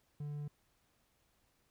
triangle tone, 146.83 Hz, D3, in tune, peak -37 dBFS, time 0.2-0.48 s, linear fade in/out 5 ms, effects pink hiss -75 dBFS RMS until 1.7 s

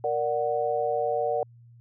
sine chord, Bb augmented, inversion none, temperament equal, 466.2 / 587.3 / 740 Hz, Bb4 / D5 / F#5, 0 / 0 / 0 cents, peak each -28 dBFS, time 0.04-1.43 s, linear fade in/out 2 ms, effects added 118 Hz sine -49 dBFS peak until 1.8 s

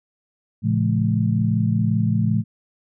sine tone cluster, 113.1 / 138.4 / 170.9 / 213.3 Hz, A2 / C#3 / F3 / G#3, +48 / -2 / -37 / +46 cents, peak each -20 / -26 / -23 / -22 dBFS, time 0.62-2.44 s, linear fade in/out 50 ms, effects none

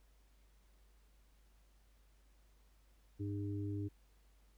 harmonic tone, 101.2 Hz, G#2, 44 cents flat, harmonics 1 / 3 / 4, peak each -39 / -42 / -50 dBFS, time 3.19-3.89 s, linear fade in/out 20 ms, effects added 50 Hz sine -65 dBFS peak until 4.57 s + pink hiss -75 dBFS RMS until 4.57 s

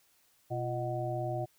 harmonic tone with a mistuned harmonic, 123.47 Hz, B2, in tune, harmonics 1 / 3 / 5 / 6, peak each -35 / -39 / -37 / -38 dBFS, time 0.5-1.46 s, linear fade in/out 20 ms, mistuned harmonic 3, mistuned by -110 cents, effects white hiss -68 dBFS RMS until 1.58 s

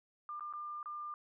sine tone with dropouts, 1198 Hz, D6, 34 cents sharp, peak -40 dBFS, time 0.29-1.14 s, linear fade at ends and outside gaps 1 ms, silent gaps 0.396-0.407 / 0.527-0.536 / 0.829-0.858 s, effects none

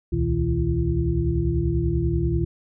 sine tone cluster, 65.6 / 75.9 / 119.5 / 159.2 / 340.8 Hz, C2 / D#2 / A#2 / D#3 / F4, +5 / -42 / +43 / +40 / -42 cents, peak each -26 dBFS, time 0.12-2.45 s, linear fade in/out 10 ms, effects none

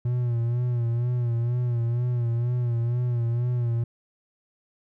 triangle tone with vibrato, 120 Hz, B2, 49 cents flat, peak -20 dBFS, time 0.05-3.84 s, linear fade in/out 5 ms, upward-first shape sine, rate 2.1 Hz, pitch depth 54 cents each way, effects none

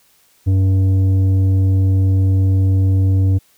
sine tone with tanh clipping, 95.4 Hz, G2, 47 cents flat, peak -12 dBFS, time 0.46-3.39 s, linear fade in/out 20 ms, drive 8 dB, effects white hiss -55 dBFS RMS until 3.57 s

